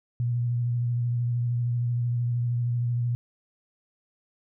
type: tone with vibrato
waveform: sine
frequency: 120.3 Hz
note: B2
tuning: 45 cents flat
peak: -23 dBFS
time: 0.2-3.15 s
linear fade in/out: 0 ms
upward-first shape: triangle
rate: 13 Hz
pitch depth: 28 cents each way
effects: none